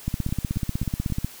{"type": "two click trains", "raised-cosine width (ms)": 5, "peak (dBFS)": [-19, -12], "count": [4, 20], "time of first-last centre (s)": [[0.29, 1.101], [0.08, 1.246]], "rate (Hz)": [3.7, 16.3], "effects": ["white hiss -44 dBFS RMS until 1.4 s"]}